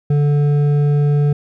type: tone with hard clipping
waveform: sine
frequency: 145.7 Hz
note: D3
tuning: 13 cents flat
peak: -13 dBFS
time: 0.1-1.33 s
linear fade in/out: 5 ms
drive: 7 dB
effects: none